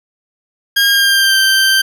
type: tone with pitch glide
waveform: 20% pulse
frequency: 1620 to 1563.9 Hz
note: G#6 to G6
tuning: -43 to -5 cents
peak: -4 dBFS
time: 0.76-1.82 s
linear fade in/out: 10 ms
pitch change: -62 cents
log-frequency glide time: 0.9-1.38 s
effects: none